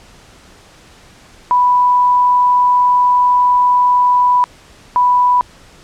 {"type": "tone pair in turn", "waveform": "sine", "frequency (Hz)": [987.8, 987.8], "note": ["B5", "B5"], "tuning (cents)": [0, 0], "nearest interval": "unison", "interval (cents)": 0, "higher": "neither", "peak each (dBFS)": -8, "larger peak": "neither", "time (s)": [[1.51, 4.44], [4.96, 5.41]], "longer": "first", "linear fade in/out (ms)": 0, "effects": ["pink hiss -43 dBFS RMS until 5.83 s", "low-pass 8000 Hz 12 dB/octave"]}